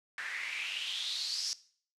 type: noise with band-pass filter sweep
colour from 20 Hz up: white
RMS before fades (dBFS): -37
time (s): 0.18-1.53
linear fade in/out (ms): 0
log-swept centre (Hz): 1700 to 5500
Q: 5.8
effects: noise-tail reverb RT60 0.5 s tail -18 dB re dry + low-pass 9000 Hz 12 dB/octave